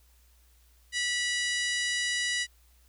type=harmonic tone with a mistuned harmonic; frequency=975 Hz; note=B5; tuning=23 cents flat; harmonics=2 / 3 / 4 / 5 / 6 / 7 / 8 / 9 / 10; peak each=-30 / -34 / -36 / -38 / -40 / -41 / -42 / -43 / -44 dBFS; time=0.92-2.47 s; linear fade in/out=50 ms; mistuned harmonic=8; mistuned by=-31 cents; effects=added 60 Hz sine -59 dBFS peak until 2.88 s + white hiss -66 dBFS RMS until 2.88 s